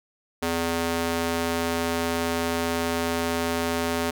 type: tone with high-pass filter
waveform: square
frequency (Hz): 83.8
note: E2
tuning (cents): +29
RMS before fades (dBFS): -26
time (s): 0.42-4.11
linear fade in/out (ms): 10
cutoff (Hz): 280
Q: 0.74
effects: none